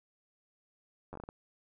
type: slowing click train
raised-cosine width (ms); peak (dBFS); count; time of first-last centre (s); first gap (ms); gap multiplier
1; -30; 7; 1.13-1.289; 10; 1.39
effects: none